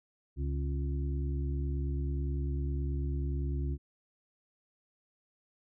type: harmonic tone with a mistuned harmonic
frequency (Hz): 69.6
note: C#2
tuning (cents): +8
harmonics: 1 / 2 / 4 / 5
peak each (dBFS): -31 / -37 / -43 / -45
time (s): 0.36-3.78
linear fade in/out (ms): 50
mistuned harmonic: 4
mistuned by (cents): -54
effects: none